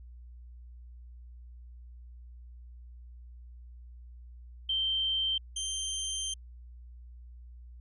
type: tone pair in turn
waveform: sine / 20% pulse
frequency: 3129 / 3141 Hz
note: G7 / G7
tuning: -4 / +3 cents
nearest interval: unison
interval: 7 cents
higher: second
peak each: -27 dBFS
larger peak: neither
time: 4.69-5.38 / 5.56-6.34 s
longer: second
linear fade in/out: 5 ms
effects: added 60 Hz sine -46 dBFS peak until 7.8 s + resampled to 24000 Hz